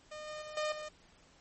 sawtooth tone with level steps, 610 Hz, D#5, 34 cents flat, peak -39 / -37 / -40 / -28 / -37 dBFS, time 0.11-0.89 s, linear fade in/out 10 ms, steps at 0.27 / 0.42 / 0.57 / 0.72 s, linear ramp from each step 2 ms, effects pink hiss -63 dBFS RMS until 1.4 s + MP3 32 kbps

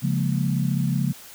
sine chord, Bb minor seventh, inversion first, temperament equal, 138.59 / 174.61 / 207.7 / 233.1 Hz, Db3 / F3 / Ab3 / Bb3, 0 / 0 / 0 / 0 cents, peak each -23 / -25 / -29 / -29 dBFS, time 0.02-1.13 s, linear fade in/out 20 ms, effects white hiss -44 dBFS RMS until 1.34 s

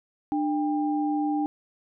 sine tone pair together, 298.8 / 797.7 Hz, D4 / G5, +30 / +30 cents, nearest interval octave + perfect fourth, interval 1700 cents, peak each -24 / -29 dBFS, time 0.32-1.46 s, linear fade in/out 0 ms, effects none

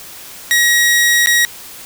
sawtooth tone with dropouts, 1900 Hz, A#6, 33 cents sharp, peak -6 dBFS, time 0.51-1.45 s, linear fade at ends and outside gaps 0 ms, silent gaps 1.26-1.271 s, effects white hiss -34 dBFS RMS until 1.85 s

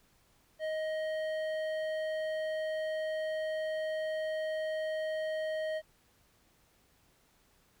sine tone with hard clipping, 627 Hz, D#5, 13 cents sharp, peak -34 dBFS, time 0.59-5.82 s, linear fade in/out 50 ms, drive 10 dB, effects pink hiss -68 dBFS RMS until 7.8 s

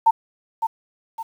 sine tone with echo, 902 Hz, A5, 43 cents sharp, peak -10 dBFS, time 0.06-0.11 s, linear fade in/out 10 ms, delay 560 ms, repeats 2, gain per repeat -8 dB, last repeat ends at 1.23 s, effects 8-bit

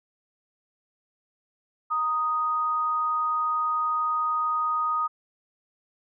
sine tone pair together, 933.2 / 1244.5 Hz, A#5 / D#6, +2 / 0 cents, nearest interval perfect fourth, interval 498 cents, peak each -33 / -23 dBFS, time 1.9-5.08 s, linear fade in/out 20 ms, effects none

